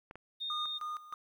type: clicks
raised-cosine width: 0.5 ms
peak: -32 dBFS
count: 2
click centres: 0.111 / 0.156 s
type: tone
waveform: sine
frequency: 3676 Hz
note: A#7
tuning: 25 cents flat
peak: -35 dBFS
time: 0.4-0.79 s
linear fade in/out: 20 ms
type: tone with tremolo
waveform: triangle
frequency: 1223 Hz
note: D#6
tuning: 30 cents flat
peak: -34 dBFS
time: 0.5-1.14 s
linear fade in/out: 2 ms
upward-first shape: square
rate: 3.2 Hz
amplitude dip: 80%
effects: 11-bit